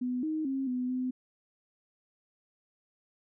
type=tone with pitch steps; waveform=sine; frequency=249.6 / 312.4 / 268.5 / 250.6 / 254.5 Hz; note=B3 / D#4 / C4 / B3 / C4; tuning=+19 / +7 / +45 / +25 / -48 cents; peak=-29 dBFS; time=0.01-1.11 s; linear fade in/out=10 ms; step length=220 ms; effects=none